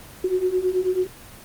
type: beating tone pair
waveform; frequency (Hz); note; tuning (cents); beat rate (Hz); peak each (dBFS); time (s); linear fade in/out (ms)
sine; 362.4 / 371.6; F#4 / F#4; -36 / +7; 9.2; -24 / -21; 0.24-1.07; 5
effects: pink hiss -43 dBFS RMS until 1.44 s + Opus 24 kbps